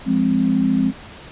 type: chord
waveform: sine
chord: F minor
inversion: none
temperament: equal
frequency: 174.61 / 207.7 / 261.6 Hz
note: F3 / Ab3 / C4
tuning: 0 / 0 / 0 cents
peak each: -22 / -19 / -17 dBFS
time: 0.05-0.93 s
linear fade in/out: 50 ms
effects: pink hiss -39 dBFS RMS until 1.31 s + resampled to 8000 Hz